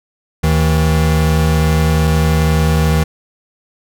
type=tone pair together; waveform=square; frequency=76.66 / 159.1 Hz; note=D#2 / D#3; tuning=-25 / +39 cents; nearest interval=octave + minor second; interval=1264 cents; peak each=-14 dBFS; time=0.43-3.04 s; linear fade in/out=10 ms; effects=none